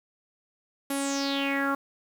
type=tone with low-pass filter sweep; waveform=sawtooth; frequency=277.2 Hz; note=C#4; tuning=in tune; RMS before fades=-28 dBFS; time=0.9-1.75 s; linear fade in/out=5 ms; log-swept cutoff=12000 to 1200 Hz; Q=6.1; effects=8-bit